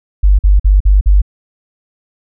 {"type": "tone bursts", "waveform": "sine", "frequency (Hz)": 49, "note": "G1", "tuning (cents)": 0, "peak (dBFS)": -4, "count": 5, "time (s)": [0.23, 1.218], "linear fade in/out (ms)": 10, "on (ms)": 160, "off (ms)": 47, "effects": []}